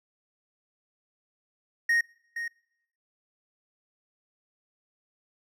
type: tone with echo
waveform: triangle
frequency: 1864.7 Hz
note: A#6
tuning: in tune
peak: -19 dBFS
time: 1.89-2.01 s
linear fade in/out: 5 ms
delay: 470 ms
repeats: 1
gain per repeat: -10 dB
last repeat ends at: 2.48 s
effects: noise-tail reverb RT60 0.9 s tail -26 dB re dry